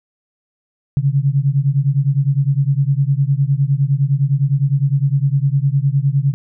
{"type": "beating tone pair", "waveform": "sine", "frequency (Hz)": [134.8, 144.6], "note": ["C#3", "D3"], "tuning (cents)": [-48, -27], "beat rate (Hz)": 9.8, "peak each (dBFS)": [-15, -16], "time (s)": [0.97, 6.34], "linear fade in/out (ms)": 0, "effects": []}